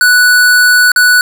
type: tone with dropouts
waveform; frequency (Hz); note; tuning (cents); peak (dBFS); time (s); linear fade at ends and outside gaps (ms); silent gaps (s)
square; 1480; F#6; 0; -5; 0.01-1.21; 1; 0.918-0.961
effects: none